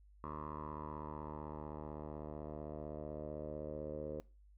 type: tone with low-pass filter sweep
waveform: 10% pulse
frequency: 75.8 Hz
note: D#2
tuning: 45 cents flat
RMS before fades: -45 dBFS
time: 0.24-4.2 s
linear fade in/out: 0 ms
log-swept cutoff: 1100 to 520 Hz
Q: 5.6
effects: noise-tail reverb RT60 0.3 s tail -22 dB re dry + added 50 Hz sine -60 dBFS peak until 4.57 s